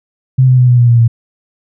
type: tone with pitch steps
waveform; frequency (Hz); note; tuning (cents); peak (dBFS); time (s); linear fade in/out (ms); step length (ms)
sine; 130.1 / 127.64 / 125.23 / 122.87 / 120.55 / 118.27 / 116.04; C3 / C3 / B2 / B2 / B2 / A#2 / A#2; -9 / -43 / +24 / -8 / -41 / +25 / -7; -4; 0.38-1.08; 10; 100
effects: none